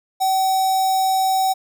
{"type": "tone with notch filter", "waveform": "square", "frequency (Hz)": 763, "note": "G5", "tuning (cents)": -47, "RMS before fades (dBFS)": -18, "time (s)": [0.2, 1.54], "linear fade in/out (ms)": 20, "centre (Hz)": 2400, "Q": 1.2, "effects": []}